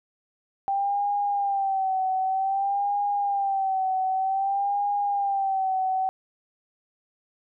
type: tone with vibrato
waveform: sine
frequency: 784 Hz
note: G5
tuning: in tune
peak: -22 dBFS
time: 0.68-6.09 s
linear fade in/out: 0 ms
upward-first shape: sine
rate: 0.53 Hz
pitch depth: 66 cents each way
effects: none